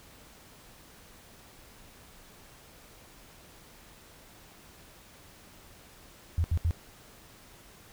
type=tone bursts; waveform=sine; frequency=83.6 Hz; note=E2; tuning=25 cents sharp; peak=-23 dBFS; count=3; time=6.38-6.709 s; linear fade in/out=0 ms; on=61 ms; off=73 ms; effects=pink hiss -54 dBFS RMS until 7.92 s